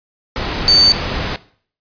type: tone in noise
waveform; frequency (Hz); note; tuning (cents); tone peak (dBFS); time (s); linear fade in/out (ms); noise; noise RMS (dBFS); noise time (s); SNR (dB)
sine; 4557; C#8; +47; -7; 0.68-0.92; 0; pink; -21; 0.36-1.36; +11
effects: noise-tail reverb RT60 0.5 s tail -18 dB re dry + resampled to 11025 Hz